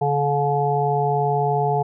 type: harmonic tone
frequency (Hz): 143.1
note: D3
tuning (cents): -45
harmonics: 1 / 3 / 5 / 6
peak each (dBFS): -23 / -23 / -22 / -24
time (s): 0.01-1.83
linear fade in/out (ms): 10
effects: none